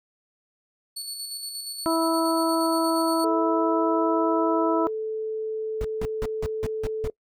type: tone with tremolo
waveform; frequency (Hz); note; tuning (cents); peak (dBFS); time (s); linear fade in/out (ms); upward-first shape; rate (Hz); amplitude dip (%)
25% pulse; 4435; C#8; 0; -26; 0.96-3.25; 10; square; 8.5; 35
type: harmonic tone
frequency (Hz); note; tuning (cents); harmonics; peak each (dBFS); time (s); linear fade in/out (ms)
327.7; E4; -10; 1 / 2 / 3 / 4; -23 / -26 / -28 / -29; 1.86-4.87; 0
type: tone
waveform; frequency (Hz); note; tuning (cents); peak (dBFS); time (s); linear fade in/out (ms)
sine; 437.5; A4; -10; -26; 3.24-7.1; 2
type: noise bursts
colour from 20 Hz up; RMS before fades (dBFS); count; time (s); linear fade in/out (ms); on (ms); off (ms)
brown; -29; 7; 5.81-7.075; 0; 35; 170
effects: noise-tail reverb RT60 0.1 s tail -23 dB re dry